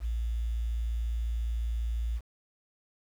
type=tone; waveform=sine; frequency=57.2 Hz; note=A#1; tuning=32 cents flat; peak=-28 dBFS; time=0-2.21 s; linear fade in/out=50 ms; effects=9-bit